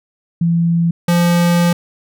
sine / square tone pair in turn, 168.8 / 173.05 Hz, E3 / F3, +41 / -16 cents, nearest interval unison, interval 43 cents, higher second, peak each -11 dBFS, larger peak neither, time 0.41-0.91 / 1.08-1.73 s, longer second, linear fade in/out 5 ms, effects none

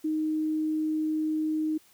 sine tone, 311.1 Hz, D#4, in tune, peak -25 dBFS, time 0.04-1.78 s, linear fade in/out 10 ms, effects white hiss -60 dBFS RMS until 1.93 s

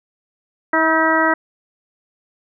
harmonic tone with a mistuned harmonic, 321.3 Hz, E4, 44 cents flat, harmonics 1 / 2 / 3 / 4 / 5 / 6, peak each -20 / -20 / -20 / -20 / -20 / -20 dBFS, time 0.73-1.34 s, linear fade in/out 5 ms, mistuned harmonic 5, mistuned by -35 cents, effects none

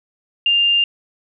sine tone, 2800 Hz, F7, 4 cents sharp, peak -12 dBFS, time 0.46-0.84 s, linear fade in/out 2 ms, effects none

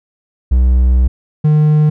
triangle tone pair in turn, 62.8 / 151.93 Hz, B1 / D#3, +30 / -41 cents, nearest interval octave + minor third, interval 1529 cents, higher second, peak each -5 dBFS, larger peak neither, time 0.51-1.08 / 1.44-1.9 s, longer first, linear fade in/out 10 ms, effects none

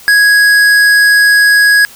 sine tone with tanh clipping, 1661.2 Hz, G#6, in tune, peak -6 dBFS, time 0.08-1.85 s, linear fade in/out 0 ms, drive 15 dB, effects white hiss -36 dBFS RMS until 1.95 s

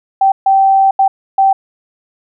sine tone bursts at uneven times, 777 Hz, G5, 16 cents flat, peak -6 dBFS, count 4, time 0.21-0.32 / 0.46-0.91 / 0.99-1.08 / 1.38-1.53 s, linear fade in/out 5 ms, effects none

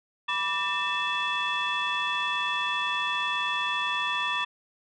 sine tone cluster, 982 / 1169 / 1802 / 2637 / 3418 Hz, B5 / D6 / A6 / E7 / G#7, -10 / -8 / +41 / 0 / +49 cents, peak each -31 dBFS, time 0.28-4.45 s, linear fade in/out 10 ms, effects tanh soft clip ceiling -19 dBFS

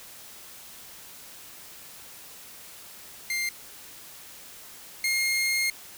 sawtooth tone pair in turn, 2100 / 2135 Hz, C7 / C7, +6 / +34 cents, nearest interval unison, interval 28 cents, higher second, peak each -23 / -20 dBFS, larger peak second, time 3.3-3.49 / 5.04-5.7 s, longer second, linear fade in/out 2 ms, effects white hiss -46 dBFS RMS until 5.97 s

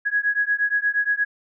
sine beating tone pair, 1661 / 1669.5 Hz, G#6 / G#6, 0 / +9 cents, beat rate 8.5 Hz, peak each -22 / -22 dBFS, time 0.05-1.25 s, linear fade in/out 20 ms, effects none

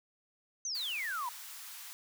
sine exponential sweep, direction down, 6360 to 932.3 Hz, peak -34 dBFS, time 0.65-1.29 s, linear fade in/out 2 ms
white high-pass noise, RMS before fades -47 dBFS, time 0.75-1.93 s, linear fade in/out 0 ms, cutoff 880 Hz, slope 24 dB/octave
effects none

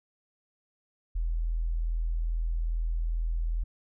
sine tone, 41.2 Hz, E1, in tune, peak -26 dBFS, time 1.15-3.64 s, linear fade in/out 10 ms, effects none

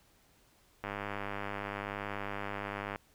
click train, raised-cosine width 0.5 ms, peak -22 dBFS, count 215, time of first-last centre 0.84-2.959 s, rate 101 Hz, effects pink hiss -66 dBFS RMS until 3.14 s

